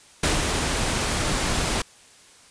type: noise with ADSR envelope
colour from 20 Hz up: pink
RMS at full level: -20 dBFS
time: 0.23-1.82 s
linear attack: 6 ms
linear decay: 170 ms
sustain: -4 dB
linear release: 4 ms
effects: white hiss -51 dBFS RMS until 2.5 s + resampled to 22050 Hz